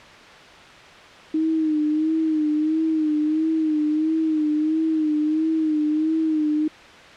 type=tone with vibrato; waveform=sine; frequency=311.1 Hz; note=D#4; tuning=in tune; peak=-18 dBFS; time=1.34-6.68 s; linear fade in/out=5 ms; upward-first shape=sine; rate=1.5 Hz; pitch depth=54 cents each way; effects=white hiss -43 dBFS RMS until 7.16 s + low-pass 3000 Hz 12 dB/octave